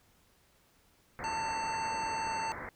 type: low-pass noise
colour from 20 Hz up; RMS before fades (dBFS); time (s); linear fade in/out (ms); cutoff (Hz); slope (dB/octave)
white; -42; 1.19-2.69; 0; 2100; 96
type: harmonic tone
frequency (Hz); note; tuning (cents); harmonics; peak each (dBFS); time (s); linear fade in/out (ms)
894; A5; +27; 1 / 3 / 5 / 7 / 9; -33 / -43 / -47 / -50 / -52; 1.24-2.52; 0
effects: pink hiss -67 dBFS RMS until 2.75 s